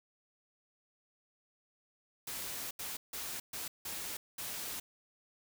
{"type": "noise bursts at uneven times", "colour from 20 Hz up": "white", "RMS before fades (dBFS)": -41, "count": 6, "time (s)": [[2.27, 2.71], [2.79, 2.97], [3.13, 3.4], [3.53, 3.68], [3.85, 4.17], [4.38, 4.8]], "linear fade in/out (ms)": 5, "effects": []}